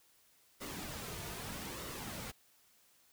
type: noise with flanger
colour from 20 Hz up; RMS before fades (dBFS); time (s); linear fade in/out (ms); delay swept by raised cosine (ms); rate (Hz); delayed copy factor
pink; -44; 0.6-2.32; 20; 1.2 to 3.8; 0.8; -0.5
effects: white hiss -68 dBFS RMS until 3.12 s